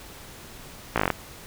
slowing click train, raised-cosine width 0.5 ms, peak -6 dBFS, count 8, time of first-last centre 0.96-1.103 s, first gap 17 ms, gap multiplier 1.06, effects pink hiss -44 dBFS RMS until 1.46 s

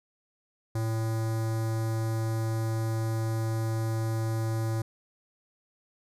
square tone with notch filter, 112 Hz, A2, 31 cents sharp, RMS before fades -29 dBFS, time 0.75-4.82 s, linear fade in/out 5 ms, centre 2800 Hz, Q 0.82, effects resampled to 32000 Hz

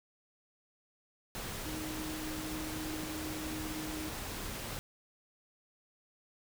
sine tone in noise, 311.1 Hz, D#4, in tune, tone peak -40 dBFS, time 1.66-4.09 s, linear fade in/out 0 ms, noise pink, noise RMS -41 dBFS, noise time 1.35-4.79 s, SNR -2 dB, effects none

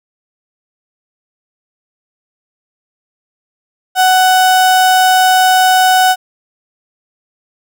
35% pulse tone, 745 Hz, F#5, 12 cents sharp, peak -5 dBFS, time 3.95-6.16 s, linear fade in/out 50 ms, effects none

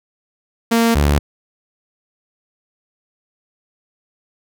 sawtooth tone pair in turn, 230.4 / 72.57 Hz, A#3 / D2, -20 / -20 cents, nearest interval octave + minor sixth, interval 2000 cents, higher first, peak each -8 dBFS, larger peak neither, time 0.71-0.95 / 0.95-1.19 s, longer neither, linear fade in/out 10 ms, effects none

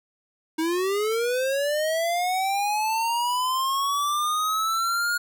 square linear sweep, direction up, 313.7 to 1437 Hz, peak -23 dBFS, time 0.58-5.18 s, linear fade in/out 10 ms, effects none

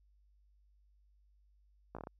slowing click train, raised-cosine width 1 ms, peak -30 dBFS, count 6, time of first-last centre 1.95-2.071 s, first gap 16 ms, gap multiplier 1.21, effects added 50 Hz sine -65 dBFS peak until 2.19 s

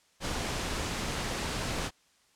pink noise, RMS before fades -33 dBFS, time 0.2-1.91 s, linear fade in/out 50 ms, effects white hiss -66 dBFS RMS until 2.35 s + low-pass 8000 Hz 12 dB/octave

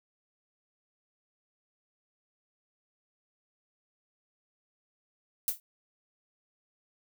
violet noise with exponential decay, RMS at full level -24 dBFS, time 5.48-5.6 s, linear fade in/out 1 ms, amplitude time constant 26 ms, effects none

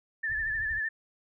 sine tone with vibrato, 1760 Hz, A6, in tune, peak -28 dBFS, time 0.23-0.89 s, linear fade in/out 10 ms, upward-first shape triangle, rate 13 Hz, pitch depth 63 cents each way
pink low-pass noise, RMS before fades -45 dBFS, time 0.29-0.79 s, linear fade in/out 2 ms, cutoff 120 Hz, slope 48 dB/octave
effects none

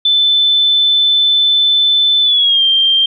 sine tone with pitch glide, 3520 to 3172 Hz, A7 to G7, 0 to +20 cents, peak -8 dBFS, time 0.05-3.06 s, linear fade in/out 5 ms, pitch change -180 cents, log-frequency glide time 2.22-2.63 s, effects none

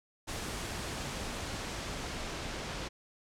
pink noise with low-pass filter sweep, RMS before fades -39 dBFS, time 0.27-2.89 s, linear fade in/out 20 ms, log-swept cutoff 10000 to 5800 Hz, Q 0.75, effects none

